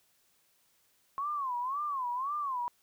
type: tone with vibrato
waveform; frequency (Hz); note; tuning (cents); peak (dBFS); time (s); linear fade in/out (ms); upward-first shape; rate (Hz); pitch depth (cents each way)
sine; 1074; C6; +45; -31; 1.18-2.68; 0; sine; 1.9; 190
effects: white hiss -70 dBFS RMS until 2.82 s